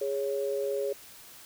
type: tone pair together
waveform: sine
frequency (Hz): 411.9 / 554.4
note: G#4 / C#5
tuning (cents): -14 / 0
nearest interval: perfect fourth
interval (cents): 514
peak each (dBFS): -30 / -31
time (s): 0.01-0.93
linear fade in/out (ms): 5
effects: white hiss -50 dBFS RMS until 1.45 s